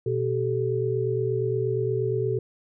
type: tone cluster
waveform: sine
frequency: 121.9 / 384.2 / 432.7 Hz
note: B2 / G4 / A4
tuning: -22 / -35 / -29 cents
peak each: -27 dBFS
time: 0.06-2.39 s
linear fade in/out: 5 ms
effects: none